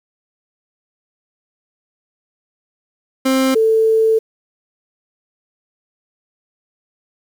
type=tone pair in turn; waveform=30% pulse / sine; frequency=263.8 / 443.7 Hz; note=C4 / A4; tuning=+14 / +14 cents; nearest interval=major sixth; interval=900 cents; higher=second; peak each=-10 dBFS; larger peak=neither; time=3.25-3.55 / 3.55-4.19 s; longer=second; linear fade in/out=10 ms; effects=7-bit